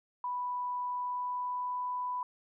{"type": "tone with pitch glide", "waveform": "sine", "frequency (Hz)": [987.8, 993.5], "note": ["B5", "B5"], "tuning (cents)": [0, 10], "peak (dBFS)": -32, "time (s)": [0.24, 2.23], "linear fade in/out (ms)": 2, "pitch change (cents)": 10, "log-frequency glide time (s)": [0.88, 1.86], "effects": []}